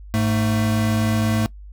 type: tone pair together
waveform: square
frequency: 104.7 / 221.5 Hz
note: G#2 / A3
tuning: +15 / +12 cents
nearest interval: octave + minor second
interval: 1297 cents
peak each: -21 dBFS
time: 0.14-1.46 s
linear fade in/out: 0 ms
effects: noise-tail reverb RT60 0.1 s tail -20 dB re dry + added 50 Hz sine -36 dBFS peak until 1.72 s